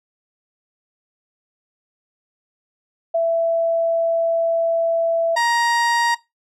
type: tone pair in turn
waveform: sine / 30% pulse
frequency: 665 / 940.5 Hz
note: E5 / A#5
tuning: +15 / +15 cents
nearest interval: tritone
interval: 600 cents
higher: second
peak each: -15 / -13 dBFS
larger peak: second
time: 3.14-5.36 / 5.36-6.15 s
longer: first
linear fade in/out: 10 ms
effects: noise-tail reverb RT60 0.2 s tail -19 dB re dry + low-pass 7000 Hz 12 dB/octave